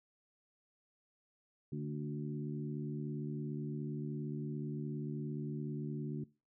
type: harmonic tone with a mistuned harmonic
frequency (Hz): 73.42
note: D2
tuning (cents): 0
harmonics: 2 / 3 / 4 / 5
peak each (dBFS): -39 / -43 / -45 / -47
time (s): 1.72-6.24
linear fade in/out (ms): 5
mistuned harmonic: 3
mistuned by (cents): +30
effects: noise-tail reverb RT60 0.3 s tail -21 dB re dry